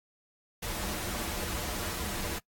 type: noise with comb filter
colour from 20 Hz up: pink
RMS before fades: -35 dBFS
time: 0.62-2.39 s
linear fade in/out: 10 ms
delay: 7.5 ms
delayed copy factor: -0.6
effects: noise-tail reverb RT60 0.1 s tail -22 dB re dry + AAC 64 kbps